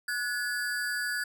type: ring-modulated tone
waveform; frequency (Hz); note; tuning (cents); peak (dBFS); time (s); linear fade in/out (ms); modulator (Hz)
square; 1580; G6; +13; -27; 0.08-1.24; 5; 116
effects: none